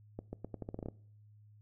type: accelerating click train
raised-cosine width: 2 ms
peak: -27 dBFS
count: 11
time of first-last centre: 0.19-0.886 s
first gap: 140 ms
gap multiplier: 0.83
effects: noise-tail reverb RT60 0.6 s tail -22 dB re dry + added 105 Hz sine -57 dBFS peak until 1.61 s